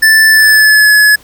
square tone with pitch glide, 1760 to 1702 Hz, A6 to G#6, 0 to +42 cents, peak -4 dBFS, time 0.02-1.16 s, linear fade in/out 10 ms, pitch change -58 cents, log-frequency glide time 0.29-0.92 s, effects pink hiss -41 dBFS RMS until 1.23 s

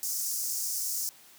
pink high-pass noise, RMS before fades -32 dBFS, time 0.03-1.09 s, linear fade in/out 0 ms, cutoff 5300 Hz, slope 48 dB/octave, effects white hiss -55 dBFS RMS until 1.38 s + high-pass 100 Hz 12 dB/octave

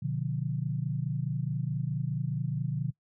sine chord, B diminished, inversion none, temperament just, 123.47 / 148.16 / 177.8 Hz, B2 / D3 / F3, 0 / +16 / +31 cents, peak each -33 / -31 / -36 dBFS, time 0.02-2.91 s, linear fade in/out 10 ms, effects noise-tail reverb RT60 0.1 s tail -21 dB re dry

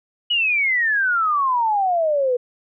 sine exponential sweep, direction down, 2960 to 481.1 Hz, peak -16 dBFS, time 0.3-2.37 s, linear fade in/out 10 ms, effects none

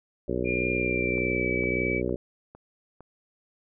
harmonic tone, 61.74 Hz, B1, in tune, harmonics 1 / 2 / 3 / 4 / 5 / 6 / 7 / 8 / 9, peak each -36 / -36 / -36 / -34 / -34 / -31 / -33 / -36 / -36 dBFS, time 0.28-2.16 s, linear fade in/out 5 ms
sine tone with pitch glide, 2401 to 2295 Hz, D7 to D7, +38 to -40 cents, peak -28 dBFS, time 0.44-2.02 s, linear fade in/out 50 ms, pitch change -78 cents, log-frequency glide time 0.71-1.49 s
click train, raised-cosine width 1 ms, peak -32 dBFS, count 5, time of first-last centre 1.18-3.006 s, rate 2.19 Hz
effects none

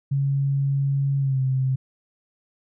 sine tone with pitch glide, 138.59 to 131.49 Hz, C#3 to C3, 0 to +9 cents, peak -19 dBFS, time 0.11-1.76 s, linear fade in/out 10 ms, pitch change -91 cents, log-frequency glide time 1.19-1.4 s, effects none

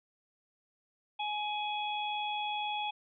harmonic tone, 839 Hz, G#5, 17 cents sharp, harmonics 1 / 3 / 4, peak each -34 / -40 / -39 dBFS, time 1.19-2.91 s, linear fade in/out 10 ms, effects none

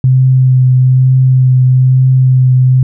sine tone with vibrato, 129.1 Hz, C3, 23 cents flat, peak -4 dBFS, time 0.04-2.83 s, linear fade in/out 2 ms, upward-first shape triangle, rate 1.1 Hz, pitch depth 18 cents each way, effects none

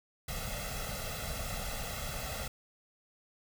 pink noise with comb filter, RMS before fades -38 dBFS, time 0.28-2.48 s, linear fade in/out 5 ms, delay 1.5 ms, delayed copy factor +1, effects none

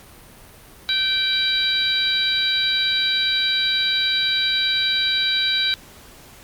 harmonic tone with a mistuned harmonic, 781 Hz, G5, 7 cents flat, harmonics 2 / 3 / 4 / 5 / 6, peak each -26 / -28 / -30 / -19 / -30 dBFS, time 0.89-5.74 s, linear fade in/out 0 ms, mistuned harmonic 2, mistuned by -22 cents, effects pink hiss -45 dBFS RMS until 6.43 s + Opus 48 kbps

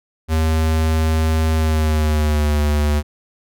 square tone with pitch glide, 79.5 to 74.18 Hz, D#2 to D2, +38 to +18 cents, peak -15 dBFS, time 0.28-3.03 s, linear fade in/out 50 ms, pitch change -120 cents, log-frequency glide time 1.53-2.59 s, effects none

